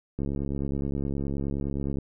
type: click train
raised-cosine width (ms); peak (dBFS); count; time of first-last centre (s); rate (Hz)
3; -18; 126; 0.19-1.986; 69.6
effects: none